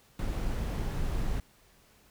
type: noise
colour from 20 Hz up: brown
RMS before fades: -31 dBFS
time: 0.19-1.4 s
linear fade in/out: 2 ms
effects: pink hiss -62 dBFS RMS until 2.1 s